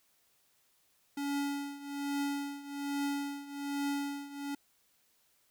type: tone with tremolo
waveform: square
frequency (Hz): 283.1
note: C#4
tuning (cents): +37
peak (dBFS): -31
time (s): 1.17-4.55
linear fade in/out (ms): 5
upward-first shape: triangle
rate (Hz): 1.2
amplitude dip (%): 85
effects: white hiss -71 dBFS RMS until 5.5 s